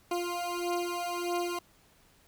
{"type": "beating tone pair", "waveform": "20% pulse", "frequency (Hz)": [349.2, 350.8], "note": ["F4", "F4"], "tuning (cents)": [0, 8], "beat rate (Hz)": 1.6, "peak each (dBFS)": -29, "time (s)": [0.11, 1.59], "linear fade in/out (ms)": 5, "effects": ["pink hiss -63 dBFS RMS until 2.27 s"]}